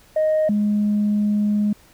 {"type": "tone pair in turn", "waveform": "sine", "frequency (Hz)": [622.3, 208.2], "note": ["D#5", "G#3"], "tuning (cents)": [0, 5], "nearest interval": "octave + perfect fifth", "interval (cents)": 1895, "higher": "first", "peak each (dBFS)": [-14, -15], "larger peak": "first", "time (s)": [[0.16, 0.49], [0.49, 1.73]], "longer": "second", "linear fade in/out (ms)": 5, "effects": ["tanh soft clip ceiling -13 dBFS", "pink hiss -52 dBFS RMS until 1.93 s"]}